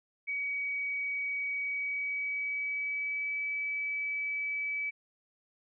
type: tone with pitch glide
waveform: sine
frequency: 2264 to 2294 Hz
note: C#7 to D7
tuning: +36 to -41 cents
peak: -31 dBFS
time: 0.27-4.91 s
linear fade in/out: 20 ms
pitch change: +23 cents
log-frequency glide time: 1.6-3.36 s
effects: none